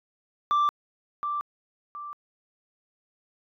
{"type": "tone with echo", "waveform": "sine", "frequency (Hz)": 1174.7, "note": "D6", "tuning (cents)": 0, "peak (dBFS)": -17, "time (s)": [0.51, 0.69], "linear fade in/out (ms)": 0, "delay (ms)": 720, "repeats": 2, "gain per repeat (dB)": -9, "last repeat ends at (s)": 2.13, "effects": ["tanh soft clip ceiling -19 dBFS"]}